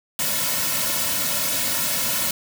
white noise with comb filter, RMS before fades -23 dBFS, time 0.19-2.31 s, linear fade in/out 2 ms, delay 2.5 ms, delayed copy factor -0.9, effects none

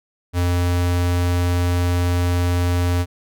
square tone, 88.2 Hz, F2, 18 cents sharp, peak -17 dBFS, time 0.33-3.06 s, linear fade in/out 50 ms, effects none

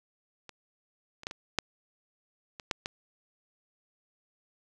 clicks, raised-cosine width 0.2 ms, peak -27 / -28 / -16 / -23 / -8 / -24 / -11 / -16 dBFS, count 8, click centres 0.493 / 1.234 / 1.269 / 1.311 / 1.587 / 2.598 / 2.712 / 2.859 s, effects none

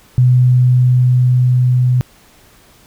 sine tone with level ramp, 125.5 Hz, B2, 28 cents sharp, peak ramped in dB -6 to -9 dBFS, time 0.18-2.01 s, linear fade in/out 0 ms, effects pink hiss -47 dBFS RMS until 2.86 s

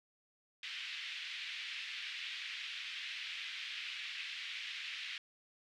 white band-pass noise, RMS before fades -44 dBFS, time 0.63-5.18 s, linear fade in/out 2 ms, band 2000 to 3400 Hz, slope 24 dB/octave, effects none

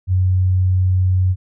sine tone, 92.5 Hz, F#2, in tune, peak -12 dBFS, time 0.07-1.36 s, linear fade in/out 50 ms, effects none

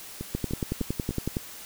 two click trains, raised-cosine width 3 ms, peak -14 / -20 dBFS, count 12 / 4, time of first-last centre 0.35-1.369 / 0.21-1.108 s, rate 10.8 / 3.34 Hz, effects white hiss -43 dBFS RMS until 1.65 s

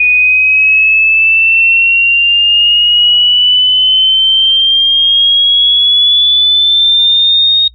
sine exponential sweep, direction up, 2469 to 3729 Hz, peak -5 dBFS, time 0-7.68 s, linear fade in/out 5 ms, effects noise-tail reverb RT60 0.1 s tail -24 dB re dry + added 60 Hz sine -37 dBFS peak until 7.74 s

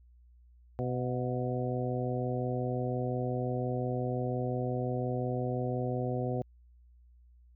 harmonic tone with a mistuned harmonic, 125.7 Hz, B2, 31 cents sharp, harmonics 1 / 2 / 3 / 4 / 5 / 6, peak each -33 / -37 / -38 / -37 / -41 / -41 dBFS, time 0.79-6.42 s, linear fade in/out 0 ms, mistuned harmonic 6, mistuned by -50 cents, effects added 60 Hz sine -56 dBFS peak until 7.55 s

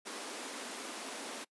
pink high-pass noise, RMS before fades -43 dBFS, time 0.05-1.45 s, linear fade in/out 20 ms, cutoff 230 Hz, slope 48 dB/octave, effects noise-tail reverb RT60 0.1 s tail -23 dB re dry + resampled to 24000 Hz

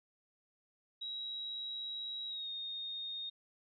sine tone with pitch glide, 3854 to 3695 Hz, B7 to A#7, -43 to -16 cents, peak -39 dBFS, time 1.01-3.3 s, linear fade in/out 10 ms, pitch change -73 cents, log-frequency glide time 2.28-2.49 s, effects none

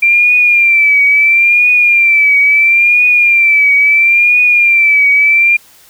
sine tone with vibrato, 2361 Hz, D7, 9 cents sharp, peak -5 dBFS, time 0.02-5.57 s, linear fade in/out 10 ms, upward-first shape triangle, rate 0.74 Hz, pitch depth 81 cents each way, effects white hiss -43 dBFS RMS until 5.89 s

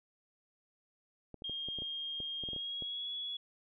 clicks, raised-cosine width 2 ms, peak -33 dBFS, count 12, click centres 1.343 / 1.421 / 1.496 / 1.686 / 1.787 / 1.821 / 2.203 / 2.437 / 2.488 / 2.533 / 2.563 / 2.823 s
sine tone with pitch glide, 3227 to 3374 Hz, G7 to G#7, +50 to +27 cents, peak -37 dBFS, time 1.44-3.37 s, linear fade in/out 5 ms, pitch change +77 cents, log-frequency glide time 2.41-3.09 s
effects none

